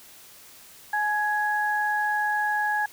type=tone pair together; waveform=sine; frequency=843 / 1665.7 Hz; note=G#5 / G#6; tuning=+26 / +5 cents; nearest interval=octave; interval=1179 cents; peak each=-25 dBFS; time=0.93-2.86 s; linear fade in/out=5 ms; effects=white hiss -49 dBFS RMS until 2.92 s